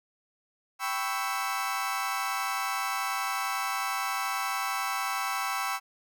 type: chord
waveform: 30% pulse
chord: C# half-diminished seventh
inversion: second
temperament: equal with one note detuned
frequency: 784 / 997.5 / 1108.7 / 1318.5 Hz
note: G5 / B5 / C#6 / E6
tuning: 0 / +17 / 0 / 0 cents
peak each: -32 / -33 / -32 / -31 dBFS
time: 0.79-5.8 s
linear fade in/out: 50 ms
effects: none